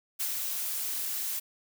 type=noise with ADSR envelope; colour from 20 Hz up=blue; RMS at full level=-30 dBFS; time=0.19-1.4 s; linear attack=19 ms; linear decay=92 ms; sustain=-3 dB; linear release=15 ms; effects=none